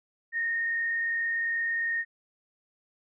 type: tone with frequency modulation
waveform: sine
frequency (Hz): 1846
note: A#6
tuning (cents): -17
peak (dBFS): -26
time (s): 0.32-2.05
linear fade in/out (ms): 50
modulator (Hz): 37.3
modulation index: 0.53
effects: none